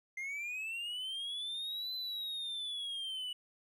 triangle linear two-way sweep, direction up then down, 2082 to 4053 to 2938 Hz, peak -36 dBFS, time 0.17-3.33 s, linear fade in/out 5 ms, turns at 1.94 s, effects none

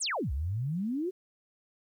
sine exponential two-way sweep, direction down then up, 10030 to 62.6 to 389.2 Hz, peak -29 dBFS, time 0-1.11 s, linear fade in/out 20 ms, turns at 0.32 s, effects 11-bit

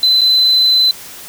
triangle tone with dropouts, 4037 Hz, B7, 37 cents sharp, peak -5 dBFS, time 0.03-0.91 s, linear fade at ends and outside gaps 2 ms, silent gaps 0.21-0.215 s, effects tanh soft clip ceiling -5 dBFS + white hiss -33 dBFS RMS until 1.28 s

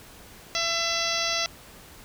harmonic tone, 671 Hz, E5, 31 cents sharp, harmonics 1 / 2 / 3 / 4 / 5 / 6 / 7 / 8 / 9, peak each -33 / -33 / -33 / -33 / -33 / -33 / -33 / -33 / -33 dBFS, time 0.55-1.46 s, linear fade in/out 0 ms, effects pink hiss -48 dBFS RMS until 2.04 s

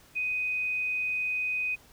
sine tone, 2500 Hz, D#7, 8 cents sharp, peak -27 dBFS, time 0.15-1.76 s, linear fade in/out 20 ms, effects pink hiss -57 dBFS RMS until 1.92 s

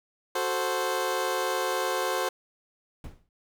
20% pulse chord, F# diminished, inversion none, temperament equal, 370 / 440 / 523.3 Hz, F#4 / A4 / C5, 0 / 0 / 0 cents, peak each -26 / -28 / -24 dBFS, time 0.35-2.29 s, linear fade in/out 5 ms
brown noise with exponential decay, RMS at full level -35 dBFS, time 3.04-3.29 s, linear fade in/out 2 ms, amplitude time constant 53 ms
effects none

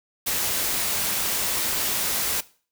white noise, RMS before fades -25 dBFS, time 0.26-2.41 s, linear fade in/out 10 ms, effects noise-tail reverb RT60 0.4 s tail -19 dB re dry

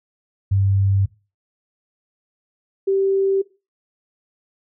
sine tone pair in turn, 98 / 389.1 Hz, G2 / G4, 0 / -13 cents, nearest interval 2 octaves, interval 2387 cents, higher second, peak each -14 / -15 dBFS, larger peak first, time 0.51-1.06 / 2.87-3.42 s, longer neither, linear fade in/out 10 ms, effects noise-tail reverb RT60 0.3 s tail -20 dB re dry

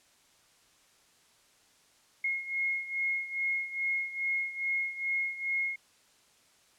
sine beating tone pair, 2156 / 2158.4 Hz, C#7 / C#7, -49 / -47 cents, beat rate 2.4 Hz, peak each -31 / -35 dBFS, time 2.24-5.76 s, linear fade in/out 5 ms, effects white hiss -64 dBFS RMS until 6.78 s + low-pass 9000 Hz 12 dB/octave

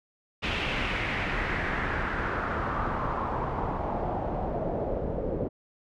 pink noise with low-pass filter sweep, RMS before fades -30 dBFS, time 0.42-5.49 s, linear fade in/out 20 ms, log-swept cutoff 2900 to 480 Hz, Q 2.7, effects none

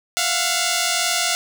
5% pulse tone pair together, 681.6 / 724 Hz, F5 / F#5, -42 / -38 cents, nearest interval minor second, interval 104 cents, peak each -10 dBFS, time 0.17-1.35 s, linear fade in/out 0 ms, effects none

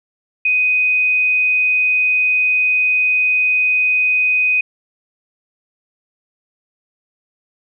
sine tone, 2500 Hz, D#7, 8 cents sharp, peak -12 dBFS, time 0.45-4.61 s, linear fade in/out 5 ms, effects none

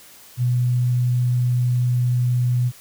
sine tone, 123.47 Hz, B2, in tune, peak -16 dBFS, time 0.37-2.72 s, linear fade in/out 50 ms, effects white hiss -46 dBFS RMS until 2.8 s

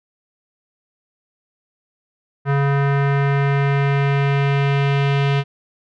square tone with low-pass filter sweep, 140 Hz, C#3, 18 cents sharp, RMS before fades -17 dBFS, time 2.45-5.44 s, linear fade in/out 50 ms, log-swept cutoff 1600 to 3000 Hz, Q 1.9, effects none

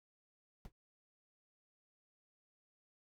brown noise with exponential decay, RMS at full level -43 dBFS, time 0.65-0.72 s, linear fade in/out 1 ms, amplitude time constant 15 ms, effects noise-tail reverb RT60 0.1 s tail -24 dB re dry

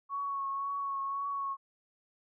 sine tone with vibrato, 1108.7 Hz, C#6, in tune, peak -32 dBFS, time 0.09-1.57 s, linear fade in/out 50 ms, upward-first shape triangle, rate 1.9 Hz, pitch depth 26 cents each way, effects none

